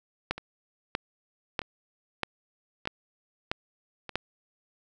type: two click trains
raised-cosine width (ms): 0.3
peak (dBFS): -11 / -22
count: 7 / 4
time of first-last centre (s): 0.31-4.156 / 0.38-4.093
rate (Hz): 1.56 / 0.808
effects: none